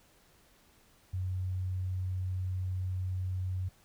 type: tone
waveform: sine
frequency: 92.5 Hz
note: F#2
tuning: in tune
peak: -31 dBFS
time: 1.13-3.69 s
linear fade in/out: 10 ms
effects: pink hiss -64 dBFS RMS until 3.84 s